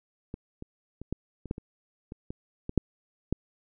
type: clicks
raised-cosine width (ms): 3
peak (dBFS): -23 / -26 / -27 / -17 / -27 / -17 / -26 / -26 / -23 / -20 / -8 / -13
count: 12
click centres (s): 0.341 / 0.624 / 1.016 / 1.126 / 1.457 / 1.511 / 1.581 / 2.121 / 2.305 / 2.694 / 2.777 / 3.326
effects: none